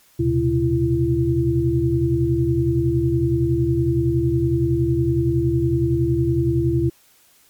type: tone cluster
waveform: sine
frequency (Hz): 75.8 / 121.8 / 132.6 / 336.9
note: D#2 / B2 / C3 / E4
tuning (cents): -45 / -24 / +23 / +38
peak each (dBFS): -25 / -22 / -22 / -19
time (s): 0.19-6.9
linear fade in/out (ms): 10
effects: white hiss -55 dBFS RMS until 7.49 s + MP3 96 kbps